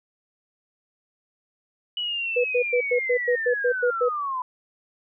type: linear sweep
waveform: sine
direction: down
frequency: 2960 to 987.8 Hz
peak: -25 dBFS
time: 1.97-4.42 s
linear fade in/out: 2 ms
type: tone bursts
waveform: sine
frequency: 490.3 Hz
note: B4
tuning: 13 cents flat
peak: -18 dBFS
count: 10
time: 2.36-4.09 s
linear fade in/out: 10 ms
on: 83 ms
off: 100 ms
effects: none